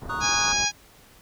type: low-pass noise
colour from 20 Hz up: pink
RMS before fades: -37 dBFS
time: 0.01-0.66 s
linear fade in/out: 20 ms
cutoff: 1200 Hz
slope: 24 dB/octave
type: chord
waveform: triangle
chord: D# minor seventh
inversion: second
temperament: equal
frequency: 932.3 / 1108.7 / 1244.5 / 1480 Hz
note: A#5 / C#6 / D#6 / F#6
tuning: 0 / 0 / 0 / 0 cents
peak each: -32 / -32 / -29 / -30 dBFS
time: 0.09-0.53 s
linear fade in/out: 10 ms
type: harmonic tone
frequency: 824 Hz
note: G#5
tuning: 14 cents flat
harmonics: 1 / 2 / 3 / 4 / 5 / 6 / 7 / 8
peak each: -30 / -30 / -28 / -32 / -32 / -29 / -28 / -29 dBFS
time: 0.2-0.72 s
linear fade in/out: 50 ms
effects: pink hiss -53 dBFS RMS until 1.21 s